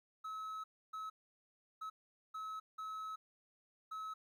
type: tone bursts at uneven times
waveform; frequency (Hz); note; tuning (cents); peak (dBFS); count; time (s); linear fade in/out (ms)
triangle; 1290; E6; -38; -40; 6; 0.24-0.64 / 0.93-1.1 / 1.81-1.9 / 2.34-2.6 / 2.78-3.16 / 3.91-4.14; 10
effects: 13-bit